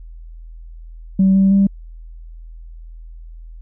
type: tone with pitch steps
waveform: sine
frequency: 191.5 / 193.6 / 196.9 Hz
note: G3 / G3 / G3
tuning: -40 / -21 / +8 cents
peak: -8 dBFS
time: 1.19-1.67 s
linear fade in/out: 5 ms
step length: 160 ms
effects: tanh soft clip ceiling -6 dBFS + added 41 Hz sine -33 dBFS peak until 3.61 s